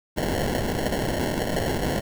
violet noise with sample-and-hold, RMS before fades -25 dBFS, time 0.16-2.01 s, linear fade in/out 20 ms, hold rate 1225 Hz, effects none

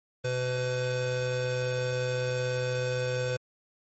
square tone pair together, 125.9 / 503.6 Hz, B2 / B4, +34 / +34 cents, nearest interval 2 octaves, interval 2400 cents, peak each -32 / -30 dBFS, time 0.24-3.37 s, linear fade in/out 10 ms, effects MP3 32 kbps

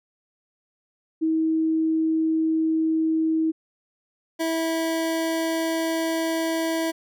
sine / 25% pulse tone pair in turn, 319.8 / 326.3 Hz, D#4 / E4, +48 / -18 cents, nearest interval unison, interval 34 cents, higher second, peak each -19 dBFS, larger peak neither, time 1.21-3.52 / 4.39-6.92 s, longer second, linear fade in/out 20 ms, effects none

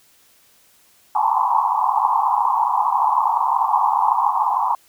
pink band-pass noise, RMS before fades -18 dBFS, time 1.15-4.75 s, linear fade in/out 2 ms, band 800 to 1100 Hz, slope 96 dB/octave, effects white hiss -55 dBFS RMS until 4.88 s

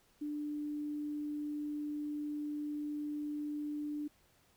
sine tone with quantisation, 296.4 Hz, D4, 16 cents sharp, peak -36 dBFS, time 0.21-4.08 s, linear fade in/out 10 ms, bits 11, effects pink hiss -69 dBFS RMS until 4.56 s

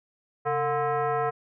sine tone with frequency modulation, 135.3 Hz, C#3, 42 cents flat, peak -23 dBFS, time 0.45-1.31 s, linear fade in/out 20 ms, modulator 587 Hz, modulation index 2, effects none

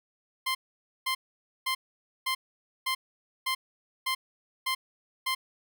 15% pulse tone bursts, 1046.5 Hz, C6, in tune, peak -20 dBFS, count 9, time 0.46-5.35 s, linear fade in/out 10 ms, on 90 ms, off 510 ms, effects none

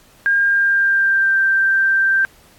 sine tone with pitch glide, 1612 to 1570.6 Hz, G6 to G6, +48 to +3 cents, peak -12 dBFS, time 0.26-2.25 s, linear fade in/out 0 ms, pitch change -45 cents, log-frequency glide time 0.36-1.4 s, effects pink hiss -50 dBFS RMS until 2.58 s + AAC 64 kbps

